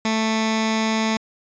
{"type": "tone with notch filter", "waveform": "15% pulse", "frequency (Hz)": 220.7, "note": "A3", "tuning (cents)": 5, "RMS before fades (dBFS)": -21, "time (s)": [0.05, 1.17], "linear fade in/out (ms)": 2, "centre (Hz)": 520, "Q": 0.95, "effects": ["resampled to 16000 Hz"]}